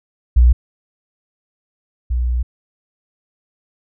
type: tone pair in turn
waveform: sine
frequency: 60.6 / 60.92 Hz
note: B1 / B1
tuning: -32 / -23 cents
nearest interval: unison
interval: 9 cents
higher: second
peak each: -6 / -15 dBFS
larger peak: first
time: 0.36-0.53 / 2.1-2.43 s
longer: second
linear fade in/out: 10 ms
effects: none